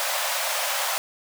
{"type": "high-pass noise", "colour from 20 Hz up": "pink", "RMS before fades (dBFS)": -26, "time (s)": [0, 0.98], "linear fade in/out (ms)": 0, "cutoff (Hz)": 540, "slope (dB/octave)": 96, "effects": []}